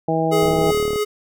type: harmonic tone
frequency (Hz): 161.5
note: E3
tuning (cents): -35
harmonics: 1 / 2 / 3 / 4 / 5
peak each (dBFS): -23 / -23 / -23 / -23 / -23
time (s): 0.08-0.71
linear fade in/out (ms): 5
type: tone with tremolo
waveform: square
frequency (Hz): 420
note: G#4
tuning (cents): +19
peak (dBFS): -17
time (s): 0.31-1.05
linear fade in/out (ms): 20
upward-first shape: sine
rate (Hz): 2.9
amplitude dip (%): 40
type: click train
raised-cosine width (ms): 2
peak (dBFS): -14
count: 21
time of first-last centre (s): 0.43-0.959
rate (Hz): 37.8
effects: none